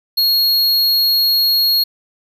square tone, 4300 Hz, C8, 47 cents sharp, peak -12 dBFS, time 0.17-1.84 s, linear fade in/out 10 ms, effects none

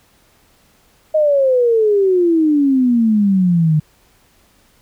sine exponential sweep, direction down, 630 to 150.2 Hz, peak -10 dBFS, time 1.14-3.8 s, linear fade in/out 10 ms, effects pink hiss -54 dBFS RMS until 4.81 s

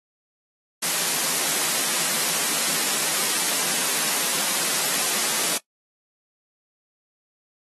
white high-pass noise, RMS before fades -23 dBFS, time 0.82-5.58 s, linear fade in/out 10 ms, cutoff 150 Hz, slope 96 dB/octave, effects noise-tail reverb RT60 0.1 s tail -21 dB re dry + AAC 32 kbps

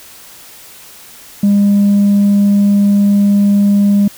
triangle tone with tanh clipping, 202.2 Hz, G#3, 46 cents flat, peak -7 dBFS, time 1.43-4.08 s, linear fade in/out 5 ms, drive 6 dB, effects white hiss -37 dBFS RMS until 4.17 s

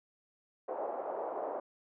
pink band-pass noise, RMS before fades -38 dBFS, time 0.68-1.6 s, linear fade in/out 5 ms, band 470 to 830 Hz, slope 24 dB/octave, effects none

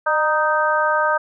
harmonic tone with a mistuned harmonic, 311.1 Hz, D#4, in tune, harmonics 2 / 3 / 4 / 5, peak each -21 / -21 / -21 / -21 dBFS, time 0.06-1.18 s, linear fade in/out 10 ms, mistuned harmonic 2, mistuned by -42 cents, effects none

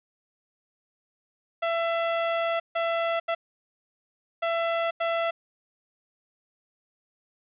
sawtooth tone bursts at uneven times, 669 Hz, E5, 25 cents sharp, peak -20 dBFS, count 5, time 1.62-2.6 / 2.75-3.2 / 3.28-3.35 / 4.42-4.91 / 5-5.31 s, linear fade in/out 10 ms, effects resampled to 8000 Hz + 9-bit

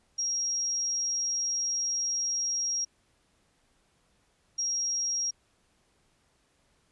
sine tone bursts at uneven times, 5620 Hz, F8, 10 cents sharp, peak -27 dBFS, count 2, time 0.18-2.85 / 4.58-5.31 s, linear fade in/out 10 ms, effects pink hiss -69 dBFS RMS until 6.91 s + resampled to 24000 Hz

